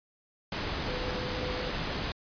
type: tone in noise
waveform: sine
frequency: 502 Hz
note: B4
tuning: 28 cents sharp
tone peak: -37 dBFS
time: 0.88-1.7 s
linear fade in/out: 2 ms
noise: pink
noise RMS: -33 dBFS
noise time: 0.52-2.12 s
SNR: -7 dB
effects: resampled to 11025 Hz